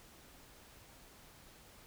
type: silence
effects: pink hiss -59 dBFS RMS until 1.86 s